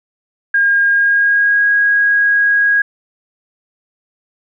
sine tone with pitch glide, 1619 to 1645.4 Hz, G#6 to G#6, -45 to -17 cents, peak -9 dBFS, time 0.54-2.82 s, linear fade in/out 5 ms, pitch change +28 cents, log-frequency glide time 0.88-1.66 s, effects none

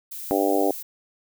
violet noise, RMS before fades -35 dBFS, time 0.11-0.83 s, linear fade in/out 10 ms
harmonic tone, 98.4 Hz, G2, 7 cents sharp, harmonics 3 / 4 / 5 / 6 / 7 / 8, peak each -24 / -25 / -26 / -27 / -27 / -28 dBFS, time 0.31-0.71 s, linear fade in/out 0 ms
effects none

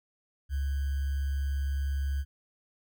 sine tone with sample-and-hold, 69.3 Hz, C#2, in tune, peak -27 dBFS, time 0.49-2.25 s, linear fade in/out 50 ms, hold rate 1575 Hz, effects none

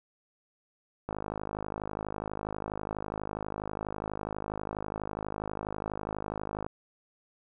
click train, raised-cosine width 1 ms, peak -20 dBFS, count 292, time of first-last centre 1.09-6.665 s, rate 52.2 Hz, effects none

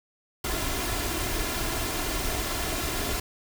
pink noise with comb filter, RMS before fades -29 dBFS, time 0.44-3.2 s, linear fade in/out 5 ms, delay 2.9 ms, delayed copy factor +0.5, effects none

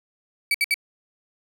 35% pulse tone bursts, 2285 Hz, D7, 48 cents flat, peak -16 dBFS, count 3, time 0.51-0.742 s, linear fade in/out 2 ms, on 34 ms, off 65 ms, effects none

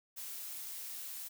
blue noise, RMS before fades -44 dBFS, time 0.16-1.29 s, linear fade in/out 20 ms, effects none

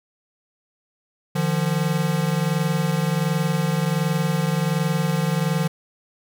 square tone pair together, 151.05 / 172.4 Hz, D3 / F3, +49 / -22 cents, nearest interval major second, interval 229 cents, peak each -23 dBFS, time 1.35-5.68 s, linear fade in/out 10 ms, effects none

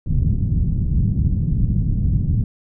white low-pass noise, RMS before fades -18 dBFS, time 0.06-2.44 s, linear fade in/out 2 ms, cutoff 160 Hz, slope 24 dB/octave, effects none

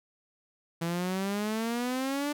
sawtooth exponential sweep, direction up, 165.5 to 296.3 Hz, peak -25 dBFS, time 0.81-2.33 s, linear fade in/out 10 ms, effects none

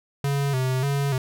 square tone with vibrato, 134.9 Hz, C#3, 47 cents flat, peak -22 dBFS, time 0.24-1.18 s, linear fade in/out 2 ms, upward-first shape square, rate 1.7 Hz, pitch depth 71 cents each way, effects none

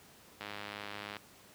click train, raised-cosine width 0.3 ms, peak -25 dBFS, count 79, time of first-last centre 0.41-1.167 s, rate 103 Hz, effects pink hiss -58 dBFS RMS until 1.54 s + high-pass 100 Hz 12 dB/octave

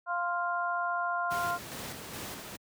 harmonic tone, 349.2 Hz, F4, in tune, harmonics 2 / 3 / 4, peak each -33 / -33 / -33 dBFS, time 0.06-1.59 s, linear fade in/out 50 ms
pink noise with tremolo, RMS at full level -39 dBFS, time 1.3-2.57 s, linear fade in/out 20 ms, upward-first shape square, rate 2.4 Hz, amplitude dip 35%
effects high-pass 100 Hz 12 dB/octave

